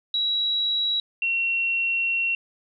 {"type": "tone pair in turn", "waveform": "sine", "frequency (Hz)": [3884, 2730], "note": ["B7", "F7"], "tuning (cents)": [-30, -40], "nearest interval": "tritone", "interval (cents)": 610, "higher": "first", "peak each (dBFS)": -21, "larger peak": "neither", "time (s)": [[0.14, 1], [1.22, 2.35]], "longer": "second", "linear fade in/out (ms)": 2, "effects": []}